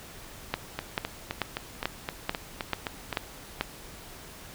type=two click trains; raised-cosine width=0.3 ms; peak=-14 / -10 dBFS; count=10 / 8; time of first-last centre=0.79-3.128 / 0.54-3.61 s; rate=3.85 / 2.28 Hz; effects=pink hiss -46 dBFS RMS until 4.54 s